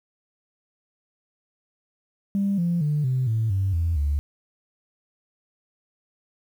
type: tone with pitch steps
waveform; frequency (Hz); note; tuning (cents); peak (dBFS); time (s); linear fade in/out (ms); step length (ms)
sine; 198.8 / 172.07 / 148.93 / 128.91 / 111.57 / 96.57 / 83.59 / 72.35; G3 / F3 / D3 / C3 / A2 / G2 / E2 / D2; +25 / -25 / +25 / -25 / +25 / -25 / +25 / -25; -19; 2.35-4.19; 0; 230
effects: tanh soft clip ceiling -16 dBFS + 9-bit